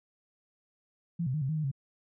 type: tone with pitch steps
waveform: sine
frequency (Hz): 169.4 / 128.8 / 153.8 / 132.9 / 157.1 / 154.1 / 136.2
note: E3 / C3 / D#3 / C3 / D#3 / D#3 / C#3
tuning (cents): +48 / -27 / -20 / +27 / +17 / -16 / -30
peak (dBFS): -28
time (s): 1.19-1.715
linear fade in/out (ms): 10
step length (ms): 75
effects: none